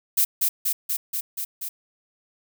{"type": "noise with echo", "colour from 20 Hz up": "violet", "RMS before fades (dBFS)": -19, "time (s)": [0.17, 0.25], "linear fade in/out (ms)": 10, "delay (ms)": 240, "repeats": 6, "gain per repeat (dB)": -2, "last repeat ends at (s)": 1.69, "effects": []}